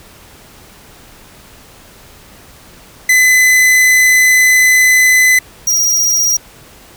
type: tone pair in turn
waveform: 45% pulse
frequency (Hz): 2017 / 5705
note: B6 / F8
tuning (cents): +36 / +36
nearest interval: octave + tritone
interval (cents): 1800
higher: second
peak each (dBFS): -6 / -10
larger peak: first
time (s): 3.09-5.39 / 5.67-6.37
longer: first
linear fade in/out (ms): 5
effects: pink hiss -40 dBFS RMS until 6.96 s